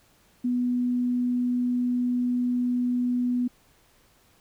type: tone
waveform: sine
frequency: 246.3 Hz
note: B3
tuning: 5 cents flat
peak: -22 dBFS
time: 0.44-3.48 s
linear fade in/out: 10 ms
effects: pink hiss -61 dBFS RMS until 4.4 s